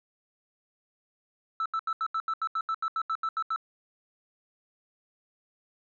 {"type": "tone bursts", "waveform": "sine", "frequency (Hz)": 1318.5, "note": "E6", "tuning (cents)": 0, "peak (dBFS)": -24, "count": 15, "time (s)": [1.6, 3.561], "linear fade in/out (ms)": 2, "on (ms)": 57, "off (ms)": 79, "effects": ["tanh soft clip ceiling -25 dBFS"]}